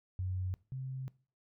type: tone pair in turn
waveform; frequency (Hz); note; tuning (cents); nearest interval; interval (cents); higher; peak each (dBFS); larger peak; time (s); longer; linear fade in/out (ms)
sine; 92.5 / 131.46; F#2 / C3; 0 / +9; tritone; 609; second; -33 / -37; first; 0.19-0.54 / 0.72-1.08; second; 0
effects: noise-tail reverb RT60 0.4 s tail -21 dB re dry